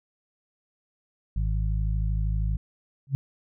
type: harmonic tone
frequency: 52.8 Hz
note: G#1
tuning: 29 cents sharp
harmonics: 1 / 2 / 3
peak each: -24 / -30 / -34 dBFS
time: 1.36-2.57 s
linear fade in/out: 5 ms
type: tone with exponential growth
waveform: sine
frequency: 136.4 Hz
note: C#3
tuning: 28 cents flat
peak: -17 dBFS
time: 3.07-3.15 s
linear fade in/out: 0 ms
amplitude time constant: 17 ms
effects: none